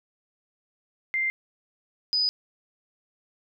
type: tone pair in turn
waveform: sine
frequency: 2093 / 4978 Hz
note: C7 / D#8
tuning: 0 / 0 cents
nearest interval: octave + minor third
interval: 1500 cents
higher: second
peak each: -23 / -21 dBFS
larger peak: second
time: 1.14-1.3 / 2.13-2.29 s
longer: neither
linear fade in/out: 0 ms
effects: none